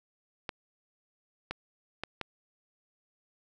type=clicks; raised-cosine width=0.3 ms; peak=-18 dBFS; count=4; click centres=0.492 / 1.51 / 2.036 / 2.213 s; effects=none